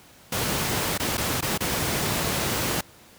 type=noise with dropouts; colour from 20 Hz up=pink; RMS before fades=-25 dBFS; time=0.32-2.81 s; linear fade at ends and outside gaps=5 ms; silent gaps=0.978-0.997 / 1.172-1.178 / 1.409-1.424 / 1.578-1.605 s; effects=pink hiss -51 dBFS RMS until 3.18 s + high-pass 80 Hz 12 dB/octave